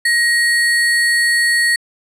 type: tone with sample-and-hold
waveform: sine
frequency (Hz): 1887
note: A#6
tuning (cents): +21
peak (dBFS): -11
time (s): 0.05-1.76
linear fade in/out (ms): 5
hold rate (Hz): 6300
effects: low-pass 12000 Hz 12 dB/octave